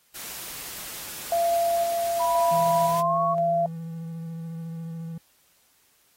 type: noise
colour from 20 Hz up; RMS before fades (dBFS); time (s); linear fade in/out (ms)
white; -37; 0.14-3.02; 20
type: tone with tremolo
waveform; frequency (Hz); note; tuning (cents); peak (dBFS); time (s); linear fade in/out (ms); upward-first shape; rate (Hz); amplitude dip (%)
sine; 682; F5; -41; -20; 1.32-3.66; 2; square; 0.97; 30
type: tone with pitch glide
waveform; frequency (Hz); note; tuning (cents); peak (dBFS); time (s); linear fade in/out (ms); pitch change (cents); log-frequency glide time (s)
sine; 983 to 1109.8; B5 to C#6; -8 to +2; -23; 2.19-3.35; 20; +210; 2.88-3.21
type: tone with vibrato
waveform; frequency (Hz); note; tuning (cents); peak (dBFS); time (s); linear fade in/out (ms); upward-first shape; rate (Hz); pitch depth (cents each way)
triangle; 164.81; E3; 0; -30; 2.51-5.18; 5; sine; 14; 17
effects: white hiss -63 dBFS RMS until 6.16 s + AAC 48 kbps